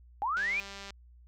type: linear sweep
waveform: sine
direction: up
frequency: 770 to 2489 Hz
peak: -28 dBFS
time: 0.22-0.6 s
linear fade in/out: 0 ms
type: click train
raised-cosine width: 0.2 ms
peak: -27 dBFS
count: 107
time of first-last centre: 0.37-0.905 s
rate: 198 Hz
effects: added 60 Hz sine -53 dBFS peak until 1.27 s